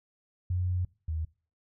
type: tone pair in turn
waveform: sine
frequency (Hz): 90.4 / 79.47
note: F#2 / D#2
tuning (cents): -40 / +37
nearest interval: major second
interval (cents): 223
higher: first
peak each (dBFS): -26 / -29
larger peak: first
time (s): 0.5-0.85 / 1.08-1.25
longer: first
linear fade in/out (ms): 5
effects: noise-tail reverb RT60 0.4 s tail -23 dB re dry